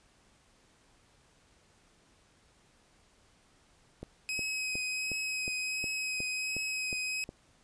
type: click train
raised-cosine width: 2 ms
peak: -27 dBFS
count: 10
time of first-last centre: 4.03-7.291 s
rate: 2.76 Hz
type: tone with vibrato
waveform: sawtooth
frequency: 2536 Hz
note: D#7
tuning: 32 cents sharp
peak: -29 dBFS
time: 4.29-7.24 s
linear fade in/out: 0 ms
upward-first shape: triangle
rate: 1.4 Hz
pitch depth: 18 cents each way
effects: pink hiss -65 dBFS RMS until 7.63 s + resampled to 22050 Hz